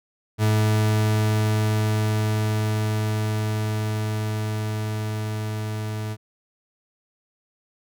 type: tone with level ramp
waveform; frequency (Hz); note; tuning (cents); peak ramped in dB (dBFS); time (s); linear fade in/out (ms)
40% pulse; 107.6; A2; -38; -16 to -26; 0.38-6.17; 50
effects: none